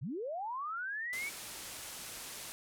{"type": "linear sweep", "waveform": "sine", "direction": "up", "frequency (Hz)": [99.7, 2289], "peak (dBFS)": -36, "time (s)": [0.01, 1.3], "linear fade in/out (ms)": 20}
{"type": "low-pass noise", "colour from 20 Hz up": "white", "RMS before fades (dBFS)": -46, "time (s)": [1.13, 2.52], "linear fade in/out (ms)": 0, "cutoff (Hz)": 12000, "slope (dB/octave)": 24}
{"effects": []}